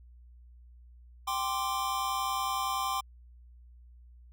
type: chord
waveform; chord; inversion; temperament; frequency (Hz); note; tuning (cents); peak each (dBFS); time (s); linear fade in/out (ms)
square; G suspended fourth; none; just; 784 / 1045.3 / 1176; G5 / C6 / D6; 0 / -2 / +2; -36 / -33 / -36; 1.27-3.01; 10
effects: added 60 Hz sine -51 dBFS peak until 4.32 s